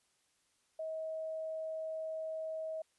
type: tone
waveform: sine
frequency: 637 Hz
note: D#5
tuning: 41 cents sharp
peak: -37 dBFS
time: 0.79-2.82 s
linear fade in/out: 5 ms
effects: white hiss -75 dBFS RMS until 2.98 s + resampled to 24000 Hz